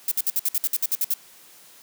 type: noise bursts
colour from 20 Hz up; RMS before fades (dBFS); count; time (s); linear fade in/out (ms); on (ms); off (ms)
violet; -22; 12; 0.08-1.138; 2; 35; 58
effects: white hiss -50 dBFS RMS until 1.82 s + high-pass 150 Hz 12 dB/octave